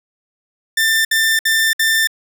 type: tone bursts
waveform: sawtooth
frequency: 1787 Hz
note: A6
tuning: 26 cents sharp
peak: -9 dBFS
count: 4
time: 0.77-2.073 s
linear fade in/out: 5 ms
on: 280 ms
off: 61 ms
effects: none